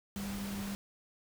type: tone in noise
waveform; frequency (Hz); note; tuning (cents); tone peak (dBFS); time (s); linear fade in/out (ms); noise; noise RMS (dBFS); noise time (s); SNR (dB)
sine; 199.5; G3; +31; -37; 0.16-0.75; 0; pink; -44; 0.16-0.75; +4
effects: none

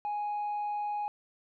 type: tone with tanh clipping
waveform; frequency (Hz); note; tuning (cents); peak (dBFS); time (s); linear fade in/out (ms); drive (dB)
triangle; 830.6; G#5; 0; -31; 0.05-1.08; 0; 6
effects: none

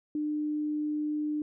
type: tone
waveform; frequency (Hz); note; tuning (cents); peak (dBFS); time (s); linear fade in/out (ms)
sine; 300.6; D4; +40; -28; 0.15-1.42; 2
effects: none

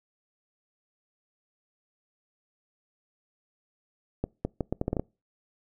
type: accelerating click train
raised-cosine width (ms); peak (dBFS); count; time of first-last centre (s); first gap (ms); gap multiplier
2; -14; 9; 4.24-4.996; 210; 0.75
effects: noise-tail reverb RT60 0.3 s tail -26 dB re dry

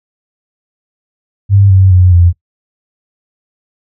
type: tone with pitch steps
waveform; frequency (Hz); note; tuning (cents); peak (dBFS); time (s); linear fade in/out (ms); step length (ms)
sine; 99.3 / 95.04 / 90.95 / 87.05; G2 / F#2 / F#2 / F2; +23 / +47 / -29 / -5; -3; 1.49-2.33; 50; 210
effects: noise-tail reverb RT60 0.1 s tail -20 dB re dry

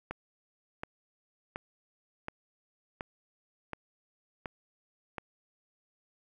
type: click train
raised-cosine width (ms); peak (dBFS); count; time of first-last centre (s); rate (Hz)
0.5; -21; 8; 0.11-5.182; 1.38
effects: 10-bit

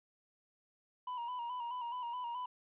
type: tone with vibrato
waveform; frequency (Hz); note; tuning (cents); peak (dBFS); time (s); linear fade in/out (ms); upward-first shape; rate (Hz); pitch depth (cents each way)
triangle; 970; B5; -31; -36; 1.07-2.46; 5; square; 4.7; 49
effects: resampled to 8000 Hz + 12-bit

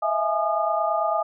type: tone cluster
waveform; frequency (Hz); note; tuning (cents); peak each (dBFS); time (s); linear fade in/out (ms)
sine; 642 / 671 / 838 / 1219; E5 / E5 / G#5 / D#6; -46 / +31 / +15 / -36; -26; 0.02-1.23; 10
effects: none

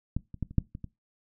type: clicks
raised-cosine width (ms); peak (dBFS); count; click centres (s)
5; -16 / -28 / -18 / -30 / -10 / -26 / -25; 7; 0.166 / 0.343 / 0.427 / 0.51 / 0.583 / 0.751 / 0.843
effects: noise-tail reverb RT60 0.2 s tail -20 dB re dry

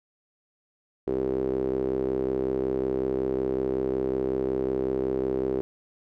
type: tone with band-pass filter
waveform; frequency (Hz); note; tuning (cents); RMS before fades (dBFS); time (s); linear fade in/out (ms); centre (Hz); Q
sawtooth; 65.41; C2; 0; -27; 1.07-5.61; 0; 390; 5.7
effects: none

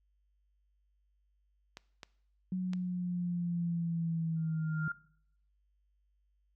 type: clicks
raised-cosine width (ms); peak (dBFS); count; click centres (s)
0.2; -27; 3; 1.771 / 2.032 / 2.734
type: linear sweep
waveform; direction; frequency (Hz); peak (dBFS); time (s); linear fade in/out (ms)
sine; down; 185 to 155.56; -31; 2.52-4.88; 2
type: tone with exponential growth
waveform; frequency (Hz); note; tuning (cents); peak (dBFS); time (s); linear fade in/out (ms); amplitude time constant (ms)
sine; 1400; F6; +4; -33; 4.36-4.92; 5; 120
effects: noise-tail reverb RT60 0.7 s tail -21 dB re dry + added 50 Hz sine -70 dBFS peak until 6.55 s

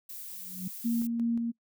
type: noise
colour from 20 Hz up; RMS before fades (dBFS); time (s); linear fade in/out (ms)
violet; -42; 0.09-1.07; 5
type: tone with exponential growth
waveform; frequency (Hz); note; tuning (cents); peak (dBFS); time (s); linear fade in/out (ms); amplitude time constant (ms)
sine; 185; F#3; 0; -30; 0.33-0.68; 5; 76
type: tone with tremolo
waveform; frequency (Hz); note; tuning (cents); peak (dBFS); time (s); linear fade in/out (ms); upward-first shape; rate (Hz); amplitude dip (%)
sine; 233.1; A#3; 0; -25; 0.84-1.52; 20; square; 2.8; 30
effects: noise-tail reverb RT60 0.1 s tail -24 dB re dry

